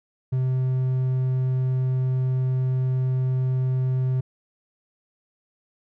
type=tone; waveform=triangle; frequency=129.2 Hz; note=C3; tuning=21 cents flat; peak=-18 dBFS; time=0.32-4.21 s; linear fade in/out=10 ms; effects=none